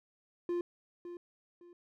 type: tone with echo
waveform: triangle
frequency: 349 Hz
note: F4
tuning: 1 cent flat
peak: -29 dBFS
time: 0.49-0.61 s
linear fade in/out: 2 ms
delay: 560 ms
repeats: 2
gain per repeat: -11 dB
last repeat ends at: 1.73 s
effects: none